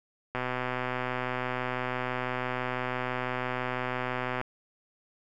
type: click train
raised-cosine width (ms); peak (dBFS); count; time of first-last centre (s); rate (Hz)
0.5; -16; 513; 0.35-4.413; 126
effects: none